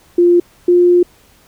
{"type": "tone pair in turn", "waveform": "sine", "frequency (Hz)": [349.2, 353.3], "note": ["F4", "F4"], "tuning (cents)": [0, 20], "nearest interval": "unison", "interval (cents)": 20, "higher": "second", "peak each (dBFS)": -6, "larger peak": "neither", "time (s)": [[0.18, 0.4], [0.68, 1.03]], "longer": "second", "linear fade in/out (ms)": 5, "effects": ["pink hiss -49 dBFS RMS until 1.47 s"]}